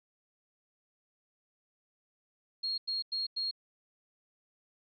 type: tone bursts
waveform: sine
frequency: 4270 Hz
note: C8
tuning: 34 cents sharp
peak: -31 dBFS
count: 4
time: 2.63-3.512 s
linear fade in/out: 10 ms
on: 150 ms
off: 94 ms
effects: none